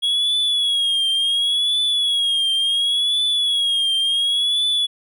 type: tone with vibrato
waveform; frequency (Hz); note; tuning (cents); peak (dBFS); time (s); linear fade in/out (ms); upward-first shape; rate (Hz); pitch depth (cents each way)
triangle; 3322; G#7; 0; -15; 0.02-4.87; 20; triangle; 0.7; 87
effects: none